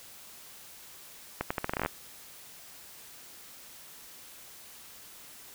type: accelerating click train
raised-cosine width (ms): 0.5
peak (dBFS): -14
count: 12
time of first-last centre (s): 1.41-1.861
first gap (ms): 95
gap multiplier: 0.81
effects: white hiss -50 dBFS RMS until 5.54 s